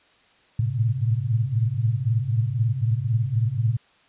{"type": "tone cluster", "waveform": "sine", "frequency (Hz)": [101.2, 110.6, 114.5, 132.8], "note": ["G#2", "A2", "A#2", "C3"], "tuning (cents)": [-44, 9, -31, 26], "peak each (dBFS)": [-32, -24, -24, -26], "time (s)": [0.59, 3.77], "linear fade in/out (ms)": 5, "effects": ["white hiss -58 dBFS RMS until 4.08 s", "resampled to 8000 Hz"]}